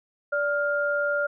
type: tone pair together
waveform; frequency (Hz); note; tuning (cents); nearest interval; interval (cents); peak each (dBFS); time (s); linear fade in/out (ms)
sine; 581.3 / 1405; D5 / F6; -18 / +10; octave + minor third; 1528; -25; 0.32-1.27; 10
effects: none